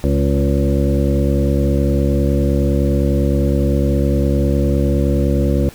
harmonic tone with a mistuned harmonic, 69.8 Hz, C#2, 13 cents sharp, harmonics 1 / 2 / 3 / 4 / 5 / 7 / 8, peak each -16 / -19 / -21 / -22 / -23 / -24 / -25 dBFS, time 0.04-5.69 s, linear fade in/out 0 ms, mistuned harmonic 4, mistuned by -25 cents, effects pink hiss -40 dBFS RMS until 5.74 s

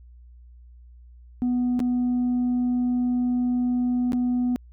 sine tone with dropouts, 246.9 Hz, B3, in tune, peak -18 dBFS, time 1.42-4.56 s, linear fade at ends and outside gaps 0 ms, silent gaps 1.793-1.802 / 4.121-4.132 s, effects tanh soft clip ceiling -19 dBFS + added 60 Hz sine -45 dBFS peak until 4.72 s

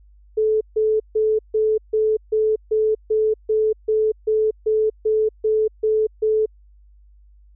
sine tone bursts, 434 Hz, A4, 24 cents flat, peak -15 dBFS, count 16, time 0.37-6.46 s, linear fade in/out 10 ms, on 240 ms, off 150 ms, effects added 50 Hz sine -47 dBFS peak until 7.55 s

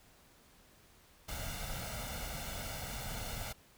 pink noise with comb filter, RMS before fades -41 dBFS, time 1.28-3.53 s, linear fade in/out 10 ms, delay 1.4 ms, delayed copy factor +0.7, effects pink hiss -63 dBFS RMS until 3.77 s

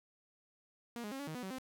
sawtooth tone with pitch steps, 236.7 / 208.2 / 269.3 / 284 / 156.9 / 248.1 / 189.8 / 259.8 Hz, A#3 / G#3 / C#4 / C#4 / D#3 / B3 / F#3 / C4, +27 / +5 / -50 / +42 / +15 / +8 / +44 / -12 cents, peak -37 dBFS, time 0.96-1.584 s, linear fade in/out 0 ms, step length 78 ms, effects 13-bit

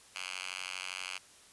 5% pulse tone with high-pass filter, 92.5 Hz, F#2, in tune, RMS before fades -41 dBFS, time 0.15-1.18 s, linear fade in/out 5 ms, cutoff 2100 Hz, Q 1.9, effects white hiss -58 dBFS RMS until 1.52 s + resampled to 24000 Hz

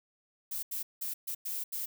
violet noise bursts at uneven times, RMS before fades -36 dBFS, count 6, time 0.51-0.63 / 0.71-0.83 / 1.01-1.14 / 1.27-1.35 / 1.45-1.64 / 1.72-1.86 s, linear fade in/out 10 ms, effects none

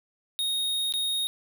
square tone with dropouts, 3729 Hz, A#7, in tune, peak -26 dBFS, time 0.39-1.27 s, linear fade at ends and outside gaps 0 ms, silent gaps 0.924-0.938 s, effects none

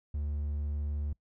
triangle tone, 73.42 Hz, D2, in tune, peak -29 dBFS, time 0.14-1.13 s, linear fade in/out 5 ms, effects noise-tail reverb RT60 0.1 s tail -24 dB re dry

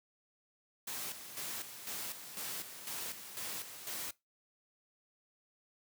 white noise with tremolo, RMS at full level -41 dBFS, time 0.87-4.11 s, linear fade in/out 5 ms, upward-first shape square, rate 2 Hz, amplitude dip 60%, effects noise-tail reverb RT60 0.2 s tail -21 dB re dry + high-pass 100 Hz 12 dB/octave

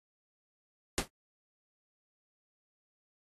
pink noise with exponential decay, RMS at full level -25 dBFS, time 0.98-1.08 s, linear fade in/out 0 ms, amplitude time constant 21 ms, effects AAC 32 kbps

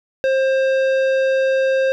sine tone with tanh clipping, 531 Hz, C5, 25 cents sharp, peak -16 dBFS, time 0.24-1.92 s, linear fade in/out 0 ms, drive 13 dB, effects none

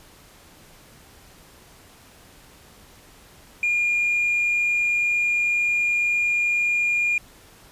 triangle tone with tanh clipping, 2417 Hz, D7, 49 cents sharp, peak -19 dBFS, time 3.63-7.18 s, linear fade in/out 2 ms, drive 5 dB, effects pink hiss -50 dBFS RMS until 7.71 s + resampled to 32000 Hz

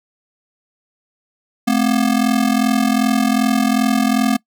square ring-modulated tone, 238.9 Hz, A#3, 43 cents sharp, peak -11 dBFS, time 1.67-4.37 s, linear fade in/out 10 ms, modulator 21.3 Hz, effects noise-tail reverb RT60 0.1 s tail -23 dB re dry

